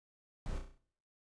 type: noise with echo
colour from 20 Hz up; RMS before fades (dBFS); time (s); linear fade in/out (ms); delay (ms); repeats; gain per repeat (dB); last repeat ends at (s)
brown; -39; 0.46-0.58; 0; 33; 6; -5; 0.778
effects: noise-tail reverb RT60 0.7 s tail -22 dB re dry + resampled to 22050 Hz